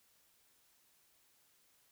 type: silence
effects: white hiss -71 dBFS RMS until 1.91 s